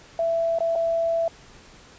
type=tone with dropouts; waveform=sine; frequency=665 Hz; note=E5; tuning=15 cents sharp; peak=-20 dBFS; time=0.19-1.28 s; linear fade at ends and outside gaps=2 ms; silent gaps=0.587-0.605 / 0.754-0.758 s; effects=pink hiss -49 dBFS RMS until 1.98 s + resampled to 16000 Hz